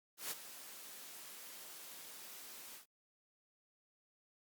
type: noise with ADSR envelope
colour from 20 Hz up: white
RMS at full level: -40 dBFS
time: 0.17-2.86 s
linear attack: 140 ms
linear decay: 29 ms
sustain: -12 dB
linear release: 110 ms
effects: high-pass 200 Hz 12 dB/octave + Opus 48 kbps